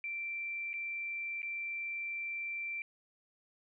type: tone with dropouts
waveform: sine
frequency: 2349 Hz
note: D7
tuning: in tune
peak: -36 dBFS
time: 0.04-2.82 s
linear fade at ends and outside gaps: 1 ms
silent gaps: 0.732-0.739 / 1.419-1.429 s
effects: none